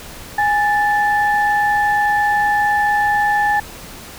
sine tone pair together, 828.6 / 1757 Hz, G#5 / A6, -4 / -3 cents, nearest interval octave + minor second, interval 1301 cents, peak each -14 / -17 dBFS, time 0.38-3.6 s, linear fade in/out 5 ms, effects tanh soft clip ceiling -5 dBFS + pink hiss -35 dBFS RMS until 4.18 s

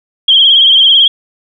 sine tone with vibrato, 3203 Hz, G7, 37 cents sharp, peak -3 dBFS, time 0.28-1.08 s, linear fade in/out 5 ms, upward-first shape sine, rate 18 Hz, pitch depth 64 cents each way, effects none

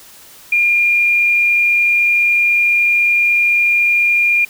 sine tone with frequency modulation, 2410 Hz, D7, 44 cents sharp, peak -10 dBFS, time 0.52-4.45 s, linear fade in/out 5 ms, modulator 73.9 Hz, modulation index 0.27, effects white hiss -41 dBFS RMS until 4.49 s

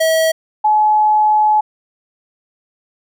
square / sine tone pair in turn, 644 / 852.3 Hz, E5 / G#5, -41 / +45 cents, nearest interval perfect fourth, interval 486 cents, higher second, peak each -12 / -9 dBFS, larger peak second, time 0-0.32 / 0.64-1.61 s, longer second, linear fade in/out 10 ms, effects none

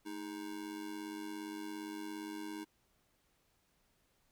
square tone with amplitude modulation, 313.4 Hz, D#4, 13 cents sharp, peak -39 dBFS, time 0.05-2.65 s, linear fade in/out 20 ms, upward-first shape sine, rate 97.4 Hz, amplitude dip 75%, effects pink hiss -75 dBFS RMS until 4.31 s

